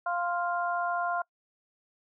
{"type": "harmonic tone", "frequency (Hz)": 349.2, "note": "F4", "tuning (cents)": 0, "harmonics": [2, 3, 4], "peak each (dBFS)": [-30, -33, -33], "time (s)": [0.06, 1.22], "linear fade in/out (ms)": 5, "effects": ["noise-tail reverb RT60 0.1 s tail -25 dB re dry"]}